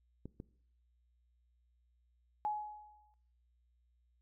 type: clicks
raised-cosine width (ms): 3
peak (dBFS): -32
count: 2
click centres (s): 0.256 / 0.401
type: tone with exponential decay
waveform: sine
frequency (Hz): 843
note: G#5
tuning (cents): +26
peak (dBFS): -31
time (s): 2.45-3.14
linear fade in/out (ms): 0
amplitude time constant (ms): 150
effects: noise-tail reverb RT60 0.6 s tail -20 dB re dry + added 60 Hz sine -70 dBFS peak until 4.21 s